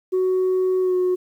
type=tone with pitch glide; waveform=sine; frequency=371.6 to 364.8 Hz; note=F#4 to F#4; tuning=+7 to -24 cents; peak=-15 dBFS; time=0.12-1.16 s; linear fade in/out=20 ms; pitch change=-31 cents; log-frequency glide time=0.81-0.95 s; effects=tanh soft clip ceiling -15 dBFS + 9-bit